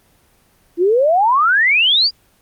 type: exponential sweep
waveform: sine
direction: up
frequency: 328.7 to 4960 Hz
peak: -10 dBFS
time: 0.77-2.11 s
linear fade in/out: 50 ms
effects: pink hiss -55 dBFS RMS until 2.41 s + Opus 24 kbps